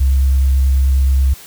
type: tone with vibrato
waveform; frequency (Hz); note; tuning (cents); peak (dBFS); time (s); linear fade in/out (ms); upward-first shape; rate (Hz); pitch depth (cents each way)
sine; 67; C2; +42; -8; 0-1.34; 10; triangle; 9.3; 14
effects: tanh soft clip ceiling -6 dBFS + white hiss -38 dBFS RMS until 1.46 s